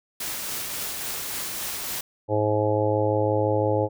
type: noise with tremolo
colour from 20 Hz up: white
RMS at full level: -30 dBFS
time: 0.2-2.01 s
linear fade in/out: 5 ms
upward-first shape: triangle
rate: 3.6 Hz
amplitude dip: 25%
type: harmonic tone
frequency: 105.9 Hz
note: G#2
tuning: 34 cents sharp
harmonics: 1 / 3 / 4 / 5 / 6 / 7 / 8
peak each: -26 / -28 / -27 / -24 / -32 / -36 / -29 dBFS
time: 2.28-3.89 s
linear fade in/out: 50 ms
effects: none